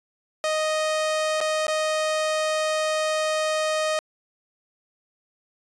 sawtooth tone with dropouts, 622.3 Hz, D#5, in tune, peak -18 dBFS, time 0.44-3.99 s, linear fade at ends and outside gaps 1 ms, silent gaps 1.405-1.412 / 1.668-1.681 s, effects resampled to 22050 Hz

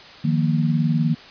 sine chord, Eb suspended second, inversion none, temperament just, 155.56 / 175.01 / 233.3 Hz, Eb3 / F3 / Bb3, 0 / +4 / +2 cents, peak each -19 / -24 / -22 dBFS, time 0.24-1.15 s, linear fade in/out 10 ms, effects white hiss -42 dBFS RMS until 1.3 s + resampled to 11025 Hz

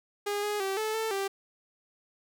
sawtooth tone with pitch steps, 409.4 / 416 / 387.2 / 434.7 / 443.8 / 392.3 Hz, G#4 / G#4 / G4 / A4 / A4 / G4, -25 / +3 / -21 / -21 / +15 / +1 cents, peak -25 dBFS, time 0.26-1.28 s, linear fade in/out 10 ms, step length 170 ms, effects none

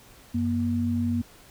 sine tone pair together, 94.5 / 238.1 Hz, F#2 / A#3, +37 / +37 cents, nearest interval octave + major third, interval 1600 cents, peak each -28 / -24 dBFS, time 0.34-1.22 s, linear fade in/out 10 ms, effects pink hiss -52 dBFS RMS until 1.5 s

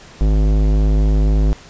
sine tone with tanh clipping, 51.91 Hz, G#1, in tune, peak -13 dBFS, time 0.21-1.53 s, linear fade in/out 0 ms, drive 18 dB, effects pink hiss -41 dBFS RMS until 1.69 s + resampled to 16000 Hz

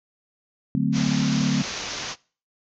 sine chord, D dominant seventh, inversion none, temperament equal with one note detuned, 146.83 / 185 / 220 / 257.6 Hz, D3 / F#3 / A3 / C4, 0 / 0 / 0 / -27 cents, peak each -25 dBFS, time 0.75-1.62 s, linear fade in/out 0 ms
white low-pass noise, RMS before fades -32 dBFS, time 0.92-2.16 s, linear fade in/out 50 ms, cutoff 6600 Hz, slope 96 dB/octave
effects noise-tail reverb RT60 0.4 s tail -23 dB re dry

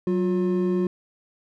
triangle tone pair together, 186.3 / 357 Hz, F#3 / F4, +12 / +38 cents, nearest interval major seventh, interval 1126 cents, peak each -21 dBFS, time 0.07-0.87 s, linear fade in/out 2 ms, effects none

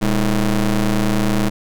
30% pulse ring-modulated tone, 110 Hz, A2, in tune, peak -9 dBFS, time 0.01-1.5 s, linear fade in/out 20 ms, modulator 95.2 Hz, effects none

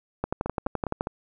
two click trains, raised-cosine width 1 ms, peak -12 / -15 dBFS, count 10 / 4, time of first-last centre 0.24-1.009 / 0.46-1.071 s, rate 11.7 / 4.91 Hz, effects none

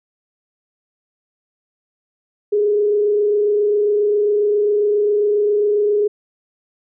sine tone with frequency modulation, 415.3 Hz, G#4, in tune, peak -13 dBFS, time 2.52-6.08 s, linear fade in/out 10 ms, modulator 27.4 Hz, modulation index 0.36, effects none

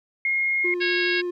sine tone, 2146 Hz, C7, 43 cents sharp, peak -20 dBFS, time 0.25-0.74 s, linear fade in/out 2 ms
triangle tone with vibrato, 354.5 Hz, F4, 26 cents sharp, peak -23 dBFS, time 0.64-1.31 s, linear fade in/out 10 ms, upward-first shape sine, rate 12 Hz, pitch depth 10 cents each way
harmonic tone, 548 Hz, C#5, 20 cents flat, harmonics 3 / 4 / 5 / 6 / 7 / 8 / 9, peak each -25 / -27 / -28 / -34 / -33 / -36 / -34 dBFS, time 0.8-1.22 s, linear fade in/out 20 ms
effects none

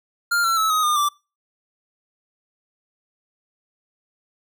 square tone with pitch steps, 1400 / 1350.7 / 1303.2 / 1257.4 / 1213.2 / 1170.5 Hz, F6 / E6 / E6 / D#6 / D#6 / D6, +4 / +42 / -20 / +18 / -44 / -6 cents, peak -18 dBFS, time 0.31-1.09 s, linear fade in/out 10 ms, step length 130 ms, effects noise-tail reverb RT60 0.3 s tail -25 dB re dry

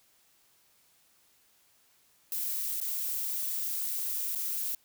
violet noise with dropouts, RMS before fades -33 dBFS, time 2.32-4.75 s, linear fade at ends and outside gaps 1 ms, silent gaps 2.802-2.813 / 4.35-4.357 s, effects white hiss -66 dBFS RMS until 4.84 s

